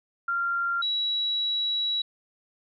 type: tone pair in turn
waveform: sine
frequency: 1386 / 3900 Hz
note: F6 / B7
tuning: -14 / -23 cents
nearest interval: octave + tritone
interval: 1791 cents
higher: second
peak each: -24 dBFS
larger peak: neither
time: 0.28-0.82 / 0.82-2.02 s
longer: second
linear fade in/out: 5 ms
effects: none